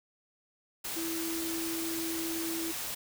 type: tone in noise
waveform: sine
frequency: 329.6 Hz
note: E4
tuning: in tune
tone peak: -34 dBFS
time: 0.96-2.72 s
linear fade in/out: 10 ms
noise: white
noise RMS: -37 dBFS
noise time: 0.84-2.95 s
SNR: 0 dB
effects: none